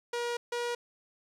sawtooth tone pair in turn, 477.5 / 479.3 Hz, A#4 / A#4, +42 / +48 cents, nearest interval unison, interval 6 cents, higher second, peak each -27 dBFS, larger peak neither, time 0.13-0.37 / 0.52-0.75 s, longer first, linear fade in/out 5 ms, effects low-pass 8000 Hz 12 dB/octave + 11-bit

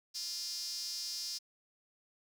sawtooth tone with high-pass filter, 349.2 Hz, F4, in tune, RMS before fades -40 dBFS, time 0.14-1.39 s, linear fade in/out 20 ms, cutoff 5100 Hz, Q 7, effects none

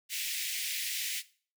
pink high-pass noise, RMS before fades -35 dBFS, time 0.09-1.23 s, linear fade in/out 50 ms, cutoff 2000 Hz, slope 48 dB/octave, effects noise-tail reverb RT60 0.4 s tail -17 dB re dry

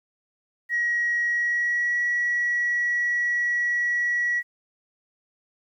sine tone with pitch glide, 1903 to 1928.5 Hz, A#6 to B6, +35 to -42 cents, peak -20 dBFS, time 0.69-4.43 s, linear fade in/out 50 ms, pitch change +23 cents, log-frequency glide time 1.24-1.97 s, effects tanh soft clip ceiling -17 dBFS + 10-bit

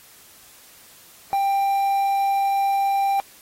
triangle tone with quantisation, 790 Hz, G5, 13 cents sharp, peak -16 dBFS, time 1.33-3.2 s, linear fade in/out 0 ms, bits 7, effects white hiss -49 dBFS RMS until 3.41 s + AAC 48 kbps

